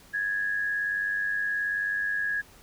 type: tone pair together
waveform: sine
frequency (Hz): 1661.2 / 1760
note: G#6 / A6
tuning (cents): 0 / 0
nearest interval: minor second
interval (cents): 100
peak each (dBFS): -26 / -36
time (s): 0.13-2.42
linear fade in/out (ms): 20
effects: pink hiss -54 dBFS RMS until 2.62 s

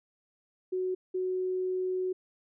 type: tone bursts at uneven times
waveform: sine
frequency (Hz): 370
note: F#4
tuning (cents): 0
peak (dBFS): -28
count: 2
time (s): 0.72-0.95 / 1.14-2.13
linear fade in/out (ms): 10
effects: none

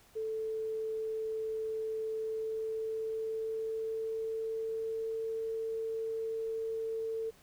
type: tone with pitch glide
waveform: sine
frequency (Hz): 440 to 447.9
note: A4 to A4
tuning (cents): 0 to +31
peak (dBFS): -33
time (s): 0.15-7.31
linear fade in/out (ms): 20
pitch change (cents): +31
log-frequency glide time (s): 2.06-5.25
effects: pink hiss -62 dBFS RMS until 7.42 s

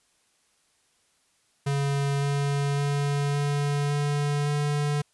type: tone with pitch steps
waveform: square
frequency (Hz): 140.5 / 141.64 / 142.79 / 143.95 / 145.12 / 146.3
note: C#3 / C#3 / D3 / D3 / D3 / D3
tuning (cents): +24 / +38 / -48 / -34 / -20 / -6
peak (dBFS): -24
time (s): 1.66-5.02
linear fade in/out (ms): 10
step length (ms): 560
effects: white hiss -67 dBFS RMS until 5.13 s + resampled to 24000 Hz

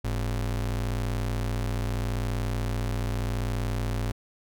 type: ring-modulated tone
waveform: square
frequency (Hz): 78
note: D#2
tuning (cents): +5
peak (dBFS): -24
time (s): 0.04-4.12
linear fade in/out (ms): 10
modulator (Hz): 30.4
effects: none

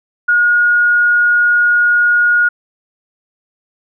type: tone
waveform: sine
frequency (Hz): 1439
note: F#6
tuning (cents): -49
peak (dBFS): -8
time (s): 0.28-2.49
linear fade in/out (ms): 10
effects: none

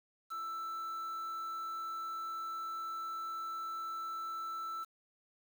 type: tone with quantisation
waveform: triangle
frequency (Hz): 1326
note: E6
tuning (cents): +10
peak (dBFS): -36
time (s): 0.3-4.85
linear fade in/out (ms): 20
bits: 9
effects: none

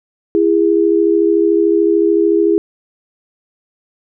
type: tone pair together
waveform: sine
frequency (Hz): 334.5 / 408.1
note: E4 / G#4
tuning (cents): +25 / -30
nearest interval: minor third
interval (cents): 345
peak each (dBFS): -12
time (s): 0.35-2.58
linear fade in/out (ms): 0
effects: none

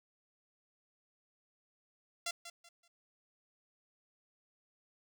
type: tone with echo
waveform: 5% pulse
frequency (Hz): 685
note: F5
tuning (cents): -34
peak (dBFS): -24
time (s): 2.26-2.31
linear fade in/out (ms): 5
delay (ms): 190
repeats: 3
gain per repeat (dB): -11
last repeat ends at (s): 2.88
effects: none

